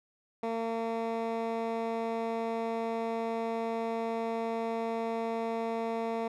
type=tone with band-pass filter; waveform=15% pulse; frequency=227.8 Hz; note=A#3; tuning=40 cents flat; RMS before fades=-33 dBFS; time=0.43-6.28 s; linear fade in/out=5 ms; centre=550 Hz; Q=0.59; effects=none